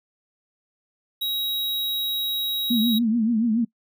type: tone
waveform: square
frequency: 3825 Hz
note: A#7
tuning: 44 cents sharp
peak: -24 dBFS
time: 1.21-2.99 s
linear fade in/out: 10 ms
type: tone with vibrato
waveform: sine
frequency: 227.1 Hz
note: A#3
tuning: 45 cents flat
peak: -18 dBFS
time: 2.7-3.65 s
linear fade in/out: 10 ms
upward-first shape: triangle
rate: 7 Hz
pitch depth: 130 cents each way
effects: noise-tail reverb RT60 0.1 s tail -24 dB re dry